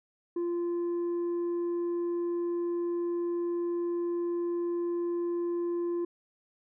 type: tone with tanh clipping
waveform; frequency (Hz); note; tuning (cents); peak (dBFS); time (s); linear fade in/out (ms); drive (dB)
sine; 345.7; F4; -18; -29; 0.36-6.05; 5; 3
effects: none